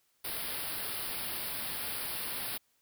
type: band-stop noise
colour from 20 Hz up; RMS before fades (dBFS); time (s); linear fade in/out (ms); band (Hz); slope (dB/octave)
white; -37; 0.24-2.58; 10; 5100 to 9100; 96
effects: white hiss -73 dBFS RMS until 2.81 s

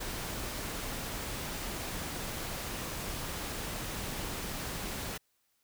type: noise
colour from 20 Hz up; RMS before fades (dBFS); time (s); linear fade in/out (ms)
pink; -38; 0-5.18; 10
effects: white hiss -75 dBFS RMS until 5.63 s

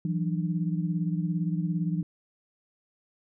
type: tone cluster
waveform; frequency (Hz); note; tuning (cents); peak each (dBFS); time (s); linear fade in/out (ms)
sine; 166.1 / 183.6 / 299.8; E3 / F#3 / D4; +13 / -13 / +36; -27 / -31 / -36; 0.05-2.03; 2
effects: none

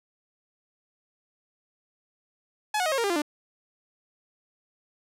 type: tone with pitch steps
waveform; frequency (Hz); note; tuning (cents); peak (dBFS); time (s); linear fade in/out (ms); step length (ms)
sawtooth; 849 / 730.6 / 628.7 / 541.1 / 465.6 / 400.7 / 344.8 / 296.7; G#5 / F#5 / D#5 / C#5 / A#4 / G4 / F4 / D4; +38 / -22 / +18 / -42 / -2 / +38 / -22 / +18; -20; 2.74-3.22; 5; 60
effects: low-pass 12000 Hz 12 dB/octave

